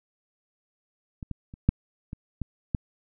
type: clicks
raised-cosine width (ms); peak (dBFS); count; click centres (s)
5; -24 / -20 / -29 / -6 / -23 / -18 / -12; 7; 1.228 / 1.313 / 1.539 / 1.69 / 2.131 / 2.417 / 2.748
effects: none